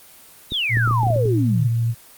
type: exponential sweep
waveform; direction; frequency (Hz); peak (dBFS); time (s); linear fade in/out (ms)
sine; down; 3951 to 120; -19; 0.5-1.7; 50
type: clicks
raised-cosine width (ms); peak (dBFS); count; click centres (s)
3; -16; 9; 0.521 / 0.771 / 0.876 / 0.91 / 1.033 / 1.069 / 1.104 / 1.161 / 1.257
type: tone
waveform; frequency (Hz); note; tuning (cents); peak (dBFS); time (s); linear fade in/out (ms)
sine; 116.1; A#2; -7; -17; 0.69-1.95; 50
effects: white hiss -46 dBFS RMS until 2.17 s + Opus 24 kbps